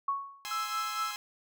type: tone with exponential decay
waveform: sine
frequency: 1108.7 Hz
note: C#6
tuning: in tune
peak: -25 dBFS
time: 0.08-0.5 s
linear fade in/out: 5 ms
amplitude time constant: 91 ms
type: chord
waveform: 10% pulse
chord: Ab augmented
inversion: none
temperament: equal with one note detuned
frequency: 830.6 / 1046.5 / 1310.9 Hz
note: Ab5 / C6 / E6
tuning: 0 / 0 / -10 cents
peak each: -33 / -32 / -35 dBFS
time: 0.45-1.16 s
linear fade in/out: 0 ms
type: tone with tremolo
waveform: sine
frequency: 1318.5 Hz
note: E6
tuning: in tune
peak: -29 dBFS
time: 0.51-1.11 s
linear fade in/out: 2 ms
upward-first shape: triangle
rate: 4.4 Hz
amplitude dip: 65%
effects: none